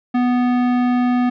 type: tone with tanh clipping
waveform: sine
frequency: 246.9 Hz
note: B3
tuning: in tune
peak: -16 dBFS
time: 0.14-1.3 s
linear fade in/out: 10 ms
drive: 17 dB
effects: none